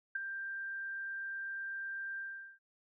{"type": "tone with ADSR envelope", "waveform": "sine", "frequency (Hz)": 1582, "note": "G6", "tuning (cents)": 15, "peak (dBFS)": -30, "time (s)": [0.15, 2.59], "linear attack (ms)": 7, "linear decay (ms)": 13, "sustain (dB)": -8, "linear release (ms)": 410, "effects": []}